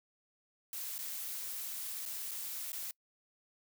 blue noise with dropouts, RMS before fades -41 dBFS, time 0.73-2.91 s, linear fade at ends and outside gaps 1 ms, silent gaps 0.982-0.989 / 2.054-2.06 / 2.311-2.315 / 2.719-2.73 s, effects noise-tail reverb RT60 0.1 s tail -25 dB re dry

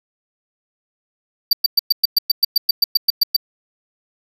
square tone bursts, 4641 Hz, D8, 21 cents flat, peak -10 dBFS, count 15, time 1.51-3.365 s, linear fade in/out 5 ms, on 21 ms, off 110 ms, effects none

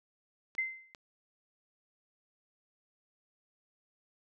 clicks, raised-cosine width 0.2 ms, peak -30 dBFS, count 2, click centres 0.551 / 0.948 s
sine tone with exponential decay, 2073 Hz, C7, 17 cents flat, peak -27 dBFS, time 0.58-0.94 s, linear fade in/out 5 ms, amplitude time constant 77 ms
effects none

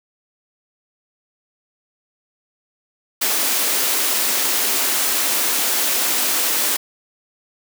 white high-pass noise, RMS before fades -19 dBFS, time 3.21-6.77 s, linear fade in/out 10 ms, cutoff 220 Hz, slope 48 dB/octave, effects none

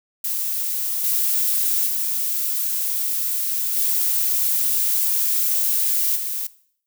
violet noise with level steps, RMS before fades -24 / -20 / -23 / -20 / -26 dBFS, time 0.24-6.47 s, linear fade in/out 5 ms, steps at 1.03 / 1.86 / 3.75 / 6.15 s, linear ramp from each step 20 ms, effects noise-tail reverb RT60 0.6 s tail -19 dB re dry

